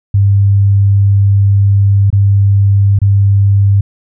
sine tone with dropouts, 99.6 Hz, G2, 28 cents sharp, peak -5 dBFS, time 0.14-3.81 s, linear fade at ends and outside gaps 5 ms, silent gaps 2.103-2.127 / 2.989-3.016 s, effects none

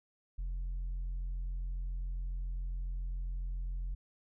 sine tone with tanh clipping, 43.65 Hz, F1, in tune, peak -35 dBFS, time 0.38-3.95 s, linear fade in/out 10 ms, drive 2 dB, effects none

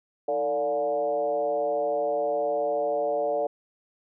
sine tone with frequency modulation, 580 Hz, D5, 22 cents flat, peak -23 dBFS, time 0.28-3.47 s, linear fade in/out 5 ms, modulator 133 Hz, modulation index 1.1, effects none

